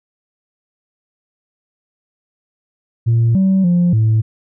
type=tone with pitch steps; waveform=sine; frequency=115.7 / 191.2 / 175.4 / 110.3 Hz; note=A#2 / G3 / F3 / A2; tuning=-13 / -43 / +8 / +5 cents; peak=-8 dBFS; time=3.06-4.22 s; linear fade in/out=20 ms; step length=290 ms; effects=tanh soft clip ceiling -8 dBFS